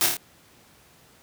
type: noise with echo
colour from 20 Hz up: white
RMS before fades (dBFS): -21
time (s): 0.01-0.06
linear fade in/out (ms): 0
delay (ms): 27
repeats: 4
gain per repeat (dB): -3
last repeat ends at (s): 0.168
effects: pink hiss -55 dBFS RMS until 1.22 s + high-pass 80 Hz 12 dB/octave